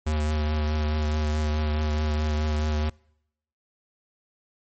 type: tone with vibrato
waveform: square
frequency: 76.2 Hz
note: D#2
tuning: 36 cents flat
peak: -23 dBFS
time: 0.06-2.9 s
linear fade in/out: 10 ms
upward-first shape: triangle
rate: 4.7 Hz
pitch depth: 24 cents each way
effects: noise-tail reverb RT60 0.8 s tail -26 dB re dry + MP3 32 kbps